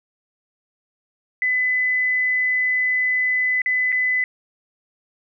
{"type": "tone with dropouts", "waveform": "sine", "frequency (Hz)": 2008, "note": "B6", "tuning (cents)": 28, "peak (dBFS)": -17, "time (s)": [1.42, 4.24], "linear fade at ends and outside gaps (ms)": 1, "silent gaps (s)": [[3.618, 3.66], [3.92, 3.925]], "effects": []}